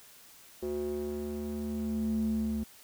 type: tone with band-pass filter sweep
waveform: square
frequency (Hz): 73.42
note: D2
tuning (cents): 0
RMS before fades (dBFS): -33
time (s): 0.62-2.64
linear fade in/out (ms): 10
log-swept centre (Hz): 390 to 190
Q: 4.5
effects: white hiss -55 dBFS RMS until 2.83 s